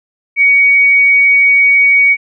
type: tone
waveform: sine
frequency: 2247 Hz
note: C#7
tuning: 23 cents sharp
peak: -5 dBFS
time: 0.36-2.17 s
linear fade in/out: 50 ms
effects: none